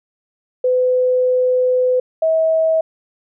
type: tone pair in turn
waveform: sine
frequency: 505 / 643.3 Hz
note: B4 / E5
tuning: +39 / -42 cents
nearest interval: major third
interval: 419 cents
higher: second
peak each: -12 dBFS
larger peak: neither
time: 0.64-2 / 2.22-2.81 s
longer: first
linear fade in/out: 5 ms
effects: none